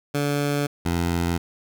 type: tone pair in turn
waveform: 15% pulse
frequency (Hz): 144.2 / 85.74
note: D3 / F2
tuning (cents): -31 / -31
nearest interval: major sixth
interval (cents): 900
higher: first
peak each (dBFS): -15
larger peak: neither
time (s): 0.14-0.67 / 0.85-1.38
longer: neither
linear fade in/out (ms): 10
effects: none